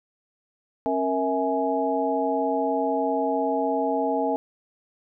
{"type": "tone cluster", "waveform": "sine", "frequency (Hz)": [271.6, 465.4, 652, 835], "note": ["C#4", "A#4", "E5", "G#5"], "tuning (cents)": [-35, -3, -19, 9], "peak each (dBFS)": -27, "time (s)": [0.86, 4.36], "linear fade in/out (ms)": 0, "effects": []}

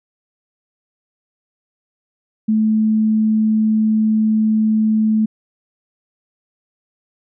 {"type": "tone", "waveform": "sine", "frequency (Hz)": 217.5, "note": "A3", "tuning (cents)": -20, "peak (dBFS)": -12, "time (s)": [2.48, 5.26], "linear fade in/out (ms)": 10, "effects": []}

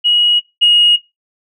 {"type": "tone pair in turn", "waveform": "sine", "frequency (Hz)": [2900, 2878], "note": ["F#7", "F#7"], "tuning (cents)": [-35, -49], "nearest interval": "unison", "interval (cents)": 14, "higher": "first", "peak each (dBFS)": [-9, -4], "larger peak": "second", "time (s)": [[0.04, 0.4], [0.61, 0.97]], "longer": "neither", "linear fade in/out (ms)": 20, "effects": ["noise-tail reverb RT60 0.2 s tail -17 dB re dry", "tanh soft clip ceiling -1 dBFS"]}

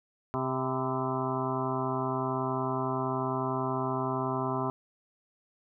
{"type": "harmonic tone with a mistuned harmonic", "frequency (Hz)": 130.81, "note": "C3", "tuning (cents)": 0, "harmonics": [1, 2, 3, 5, 6, 7, 8, 9, 10], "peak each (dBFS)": [-35, -35, -35, -37, -39, -41, -35, -40, -41], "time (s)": [0.34, 4.7], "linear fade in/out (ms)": 0, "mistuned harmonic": 8, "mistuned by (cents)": -50, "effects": []}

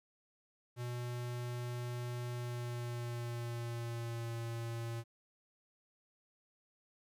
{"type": "tone with pitch glide", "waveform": "square", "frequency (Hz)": [121.8, 116.03], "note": ["B2", "A#2"], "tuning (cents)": [-24, -8], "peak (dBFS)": -39, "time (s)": [0.76, 5.04], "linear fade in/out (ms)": 50, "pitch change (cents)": -84, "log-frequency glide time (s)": [2.33, 4.34], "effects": ["resampled to 32000 Hz", "12-bit"]}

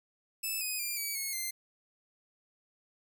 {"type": "tone with pitch steps", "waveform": "5% pulse", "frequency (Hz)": [2620, 2503, 2391, 2285, 2183, 2086], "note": ["E7", "D#7", "D7", "D7", "C#7", "C7"], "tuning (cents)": [-11, 10, 30, -48, -27, -6], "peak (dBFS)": -24, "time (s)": [0.43, 1.51], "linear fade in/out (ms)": 10, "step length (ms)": 180, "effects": []}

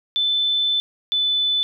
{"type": "tone pair in turn", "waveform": "sine", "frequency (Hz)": [3520, 3500], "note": ["A7", "A7"], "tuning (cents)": [0, -10], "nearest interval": "unison", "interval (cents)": 10, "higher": "first", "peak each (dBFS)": -17, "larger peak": "neither", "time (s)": [[0.16, 0.8], [1.12, 1.63]], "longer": "first", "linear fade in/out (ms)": 0, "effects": []}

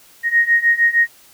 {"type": "beating tone pair", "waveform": "sine", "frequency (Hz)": [1864.7, 1871.2], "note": ["A#6", "A#6"], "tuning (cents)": [0, 6], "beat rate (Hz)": 6.5, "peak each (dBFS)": [-16, -14], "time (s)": [0.23, 1.08], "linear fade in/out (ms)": 50, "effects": ["white hiss -48 dBFS RMS until 1.33 s"]}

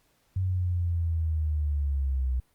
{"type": "linear sweep", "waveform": "sine", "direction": "down", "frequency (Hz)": [94.4, 62.3], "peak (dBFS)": -24, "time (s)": [0.36, 2.4], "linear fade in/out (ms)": 5, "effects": ["pink hiss -68 dBFS RMS until 2.54 s", "Opus 48 kbps"]}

